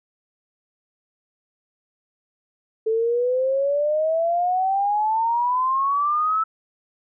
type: exponential sweep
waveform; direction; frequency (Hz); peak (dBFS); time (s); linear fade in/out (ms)
sine; up; 437.3 to 1318.5; -18; 2.86-6.44; 10
effects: none